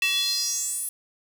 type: tone with high-pass filter sweep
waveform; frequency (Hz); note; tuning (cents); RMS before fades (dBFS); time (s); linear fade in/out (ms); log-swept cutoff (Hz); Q
square; 378.8; F#4; +41; -26; 0.02-0.89; 2; 2600 to 11000; 5.4
effects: 9-bit